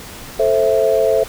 sine chord, A minor, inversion none, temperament just, 440 / 528 / 660 Hz, A4 / C5 / E5, 0 / +16 / +2 cents, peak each -16 dBFS, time 0.39-1.24 s, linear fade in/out 10 ms, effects pink hiss -34 dBFS RMS until 1.28 s

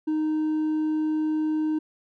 sine tone with hard clipping, 310 Hz, D#4, 6 cents flat, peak -23 dBFS, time 0.07-1.79 s, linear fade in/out 10 ms, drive 2 dB, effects none

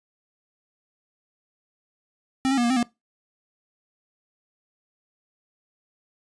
square tone with pitch steps, 264.4 / 272.6 / 240.6 / 236.4 / 260.7 / 238.2 Hz, C4 / C#4 / B3 / A#3 / C4 / A#3, +18 / -29 / -45 / +24 / -6 / +38 cents, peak -20 dBFS, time 2.45-2.828 s, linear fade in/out 0 ms, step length 63 ms, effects noise-tail reverb RT60 0.2 s tail -21 dB re dry + resampled to 22050 Hz

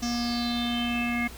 square tone with low-pass filter sweep, 238.7 Hz, A#3, 41 cents sharp, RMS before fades -28 dBFS, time 0.02-1.28 s, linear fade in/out 10 ms, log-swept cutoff 5900 to 2100 Hz, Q 8, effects added 60 Hz sine -43 dBFS peak until 1.37 s + pink hiss -45 dBFS RMS until 1.37 s

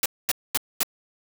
white noise bursts, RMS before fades -22 dBFS, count 4, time 0.03-0.832 s, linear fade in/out 2 ms, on 28 ms, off 230 ms, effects none

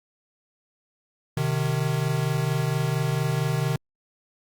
square tone pair together, 128.8 / 153.17 Hz, C3 / D#3, -27 / -27 cents, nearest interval minor third, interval 300 cents, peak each -26 dBFS, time 1.37-3.76 s, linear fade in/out 2 ms, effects Opus 48 kbps

